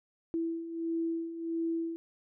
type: beating tone pair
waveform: sine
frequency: 329.6 / 331.1 Hz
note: E4 / E4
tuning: 0 / +8 cents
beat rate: 1.5 Hz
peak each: -38 / -32 dBFS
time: 0.34-1.96 s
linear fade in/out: 0 ms
effects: none